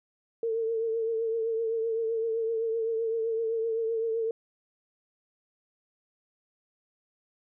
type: tone with vibrato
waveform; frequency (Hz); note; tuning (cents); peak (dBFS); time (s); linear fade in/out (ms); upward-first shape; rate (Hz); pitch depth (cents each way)
sine; 452.1; A4; +47; -26; 0.43-4.31; 2; triangle; 7.8; 46
effects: none